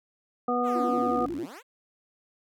harmonic tone, 244.9 Hz, B3, 14 cents flat, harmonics 1 / 2 / 3 / 5, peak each -29 / -29 / -29 / -29 dBFS, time 0.48-1.26 s, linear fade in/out 5 ms
10% pulse exponential two-way sweep, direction down then up, 574 to 43.65 to 574 Hz, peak -34 dBFS, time 0.63-1.63 s, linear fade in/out 50 ms, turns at 1.28 s
sine tone with vibrato, 311.1 Hz, D#4, in tune, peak -30 dBFS, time 0.75-1.46 s, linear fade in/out 10 ms, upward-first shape square, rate 11 Hz, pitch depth 180 cents each way
effects none

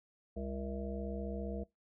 harmonic tone with a mistuned harmonic, 67.2 Hz, C2, 47 cents sharp, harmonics 1 / 3 / 5 / 7 / 9 / 10, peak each -41 / -42 / -48 / -44 / -51 / -46 dBFS, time 0.36-1.64 s, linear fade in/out 10 ms, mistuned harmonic 10, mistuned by -32 cents, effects noise-tail reverb RT60 0.2 s tail -23 dB re dry

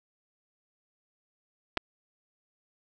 clicks, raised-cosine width 0.3 ms, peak -12 dBFS, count 2, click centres 1.772 / 1.775 s, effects none

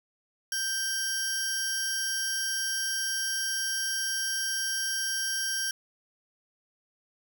sawtooth tone pair together, 1568 / 5610 Hz, G6 / F8, 0 / +7 cents, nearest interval octave + minor seventh, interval 2207 cents, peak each -28 dBFS, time 0.52-5.71 s, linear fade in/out 2 ms, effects none

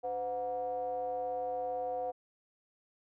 triangle ring-modulated tone, 109.1 Hz, A2, 14 cents flat, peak -28 dBFS, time 0.03-2.12 s, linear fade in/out 20 ms, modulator 618 Hz, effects none

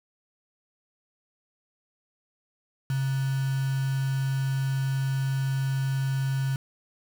sine tone with quantisation, 134.5 Hz, C3, 48 cents sharp, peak -24 dBFS, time 2.9-6.56 s, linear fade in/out 2 ms, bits 6, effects none

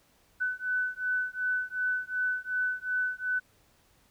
sine beating tone pair, 1500 / 1502.7 Hz, F#6 / F#6, +23 / +26 cents, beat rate 2.7 Hz, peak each -31 dBFS, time 0.4-3.4 s, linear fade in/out 20 ms, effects pink hiss -65 dBFS RMS until 4.1 s

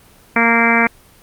harmonic tone, 231.7 Hz, A#3, 10 cents flat, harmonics 1 / 2 / 3 / 4 / 5 / 6 / 7 / 8 / 9 / 10, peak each -17 / -22 / -21 / -19 / -22 / -21 / -18 / -22 / -16 / -17 dBFS, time 0.36-0.87 s, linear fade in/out 2 ms, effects pink hiss -47 dBFS RMS until 1.22 s + Opus 24 kbps

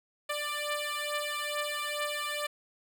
10% pulse beating tone pair, 590 / 592.3 Hz, D5 / D5, +8 / +15 cents, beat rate 2.3 Hz, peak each -26 / -27 dBFS, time 0.29-2.47 s, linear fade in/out 10 ms, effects none

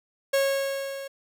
45% pulse tone with level ramp, 548 Hz, C#5, 20 cents flat, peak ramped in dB -19 to -35 dBFS, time 0.33-1.08 s, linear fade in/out 10 ms, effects none

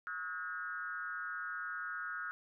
sine tone with frequency modulation, 1447 Hz, F#6, 39 cents flat, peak -38 dBFS, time 0.07-2.31 s, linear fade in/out 0 ms, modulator 169 Hz, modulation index 1.1, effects none

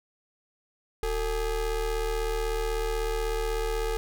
square ring-modulated tone, 204.9 Hz, G#3, 23 cents flat, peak -24 dBFS, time 1.03-3.97 s, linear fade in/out 0 ms, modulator 243 Hz, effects none

